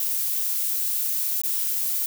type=noise with dropouts; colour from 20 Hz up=violet; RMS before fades=-25 dBFS; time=0-2.06 s; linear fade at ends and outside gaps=2 ms; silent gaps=1.417-1.435 s; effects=none